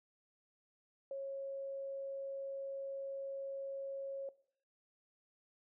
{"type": "tone", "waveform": "sine", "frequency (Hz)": 547, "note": "C#5", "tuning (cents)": -23, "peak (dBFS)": -39, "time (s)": [1.11, 4.29], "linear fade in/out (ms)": 2, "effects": ["noise-tail reverb RT60 0.6 s tail -20 dB re dry"]}